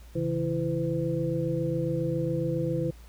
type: tone cluster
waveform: sine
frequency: 135.7 / 163 / 333.3 / 506 Hz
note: C#3 / E3 / E4 / B4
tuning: -36 / -19 / +19 / +42 cents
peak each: -31 dBFS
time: 0.15-2.91 s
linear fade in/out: 10 ms
effects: added 58 Hz sine -46 dBFS peak until 3.08 s + pink hiss -57 dBFS RMS until 3.08 s